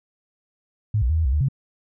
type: tone with pitch steps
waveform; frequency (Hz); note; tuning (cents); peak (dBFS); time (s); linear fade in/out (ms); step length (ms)
sine; 106 / 61.1 / 79.6 / 80.8 / 63.5 / 74.8 / 135; G#2 / B1 / D#2 / E2 / B1 / D2 / C#3; +36 / -18 / +40 / -34 / +49 / +32 / -45; -17; 0.94-1.486; 5; 78
effects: none